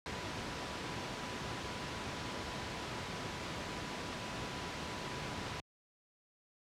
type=tone in noise; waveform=sine; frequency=987.8 Hz; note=B5; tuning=in tune; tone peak=-51 dBFS; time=0.06-5.6 s; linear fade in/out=0 ms; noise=pink; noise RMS=-40 dBFS; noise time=0.06-5.6 s; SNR=-14 dB; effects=high-pass 80 Hz 12 dB/octave + low-pass 5000 Hz 12 dB/octave